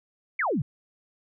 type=exponential sweep; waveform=sine; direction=down; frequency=2347 to 116.3 Hz; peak=-23 dBFS; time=0.39-0.62 s; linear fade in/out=5 ms; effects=none